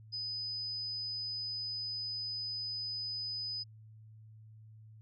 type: tone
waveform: sine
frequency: 5000 Hz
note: D#8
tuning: 8 cents sharp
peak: -36 dBFS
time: 0.12-3.64 s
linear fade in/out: 20 ms
effects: added 109 Hz sine -52 dBFS peak until 5.01 s